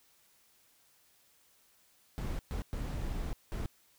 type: noise bursts at uneven times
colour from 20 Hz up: brown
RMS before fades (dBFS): -36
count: 4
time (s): 2.18-2.39 / 2.51-2.62 / 2.73-3.33 / 3.52-3.66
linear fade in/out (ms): 0
effects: white hiss -67 dBFS RMS until 3.98 s